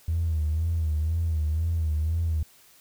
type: tone with vibrato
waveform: triangle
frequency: 79.8 Hz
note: D#2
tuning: 44 cents sharp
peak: -19 dBFS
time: 0.08-2.43 s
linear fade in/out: 5 ms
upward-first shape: sine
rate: 2 Hz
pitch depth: 83 cents each way
effects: tanh soft clip ceiling -20 dBFS + white hiss -56 dBFS RMS until 2.8 s